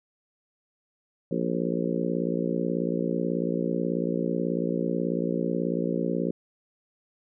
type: harmonic tone with a mistuned harmonic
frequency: 58.27 Hz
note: A#1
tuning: in tune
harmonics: 3 / 4 / 5 / 6 / 7 / 8 / 9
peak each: -30 / -31 / -32 / -33 / -33 / -34 / -35 dBFS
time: 1.31-6.31 s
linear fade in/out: 5 ms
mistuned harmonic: 9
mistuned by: +31 cents
effects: none